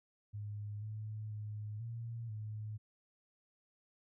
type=tone with pitch steps; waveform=sine; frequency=104 / 107.6 / 105.8 / 115.8 / 107.3 Hz; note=G#2 / A2 / G#2 / A#2 / A2; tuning=+3 / -38 / +33 / -11 / -43 cents; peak=-40 dBFS; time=0.33-2.78 s; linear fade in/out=20 ms; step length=490 ms; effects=none